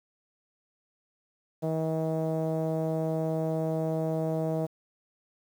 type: tone with low-pass filter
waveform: sawtooth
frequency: 159.8 Hz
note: D#3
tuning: 47 cents sharp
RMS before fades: -29 dBFS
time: 1.62-4.67 s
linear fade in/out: 20 ms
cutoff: 620 Hz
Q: 3.5
effects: 9-bit